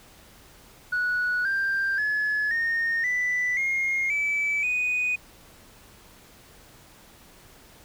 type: tone with pitch steps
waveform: sine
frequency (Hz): 1469 / 1583.6 / 1707 / 1840.2 / 1983.7 / 2138 / 2305 / 2485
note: F#6 / G6 / G#6 / A#6 / B6 / C7 / D7 / D#7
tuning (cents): -13 / +17 / +47 / -23 / +7 / +37 / -33 / -3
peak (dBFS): -21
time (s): 0.92-5.16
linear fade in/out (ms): 10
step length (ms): 530
effects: tanh soft clip ceiling -20 dBFS + pink hiss -52 dBFS RMS until 7.84 s